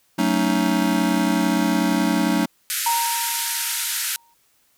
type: chord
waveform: square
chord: D# half-diminished seventh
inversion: first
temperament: just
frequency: 186.68 / 224 / 280 / 311.1 Hz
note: F#3 / A3 / C#4 / D#4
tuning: +16 / +31 / +18 / 0 cents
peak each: -24 dBFS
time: 0.18-2.46 s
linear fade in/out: 10 ms
type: band-pass noise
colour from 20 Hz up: white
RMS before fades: -25 dBFS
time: 2.7-4.16 s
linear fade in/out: 0 ms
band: 1300 to 14000 Hz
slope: 96 dB/octave
type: tone with exponential decay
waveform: sine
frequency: 932.3 Hz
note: A#5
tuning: in tune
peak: -17 dBFS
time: 2.86-4.34 s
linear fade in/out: 5 ms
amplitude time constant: 320 ms
effects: white hiss -62 dBFS RMS until 4.77 s